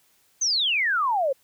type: exponential sweep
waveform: sine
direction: down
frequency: 6440 to 513 Hz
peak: -20 dBFS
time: 0.41-1.33 s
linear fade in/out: 10 ms
effects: white hiss -63 dBFS RMS until 1.43 s